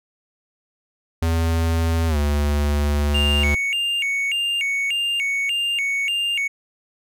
square tone with pitch glide, 82.41 to 73 Hz, E2 to D2, 0 to -10 cents, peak -18 dBFS, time 1.22-3.55 s, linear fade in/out 5 ms, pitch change -210 cents, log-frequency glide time 2.08-2.17 s
triangle tone with vibrato, 2495 Hz, D#7, 4 cents sharp, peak -18 dBFS, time 3.14-6.48 s, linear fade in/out 10 ms, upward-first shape square, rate 1.7 Hz, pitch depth 200 cents each way
effects none

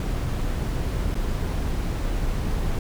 brown noise with dropouts, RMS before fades -25 dBFS, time 0-2.79 s, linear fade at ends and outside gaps 2 ms, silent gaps 1.145-1.152 s, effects none

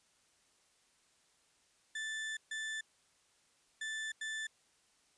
35% pulse tone bursts at uneven times, 1760 Hz, A6, in tune, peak -36 dBFS, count 4, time 1.95-2.37 / 2.51-2.81 / 3.81-4.12 / 4.21-4.47 s, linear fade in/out 5 ms, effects white hiss -71 dBFS RMS until 5.17 s + resampled to 22050 Hz

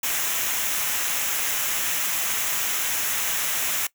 white noise with comb filter, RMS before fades -25 dBFS, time 0.03-3.87 s, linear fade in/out 5 ms, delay 0.22 ms, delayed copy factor -0.55, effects noise-tail reverb RT60 0.1 s tail -20 dB re dry

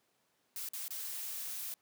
blue noise with dropouts, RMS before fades -41 dBFS, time 0.56-1.74 s, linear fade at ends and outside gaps 1 ms, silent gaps 0.688-0.734 / 0.881-0.906 s, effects pink hiss -75 dBFS RMS until 1.81 s + high-pass 200 Hz 12 dB/octave

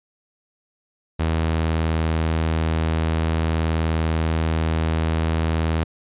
sawtooth tone, 80.5 Hz, E2, 41 cents flat, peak -15 dBFS, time 1.19-5.84 s, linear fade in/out 10 ms, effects resampled to 8000 Hz

